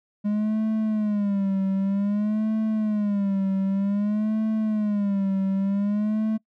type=tone with vibrato; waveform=triangle; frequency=205.4 Hz; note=G#3; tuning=19 cents flat; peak=-19 dBFS; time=0.24-6.38 s; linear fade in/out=20 ms; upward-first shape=sine; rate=0.53 Hz; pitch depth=110 cents each way; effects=noise-tail reverb RT60 0.1 s tail -24 dB re dry